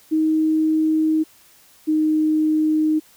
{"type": "tone pair in turn", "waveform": "sine", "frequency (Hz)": [314.2, 310.2], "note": ["D#4", "D#4"], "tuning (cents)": [17, -5], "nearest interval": "unison", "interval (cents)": 22, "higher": "first", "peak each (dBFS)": -15, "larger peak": "neither", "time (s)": [[0.11, 1.24], [1.87, 3]], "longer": "neither", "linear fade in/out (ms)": 20, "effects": ["white hiss -52 dBFS RMS until 3.16 s"]}